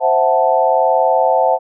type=chord; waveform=sine; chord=F# half-diminished seventh; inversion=second; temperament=equal; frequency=523.3 / 659.3 / 740 / 880 Hz; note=C5 / E5 / F#5 / A5; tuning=0 / 0 / 0 / 0 cents; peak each=-16 dBFS; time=0-1.59 s; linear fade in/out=50 ms; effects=none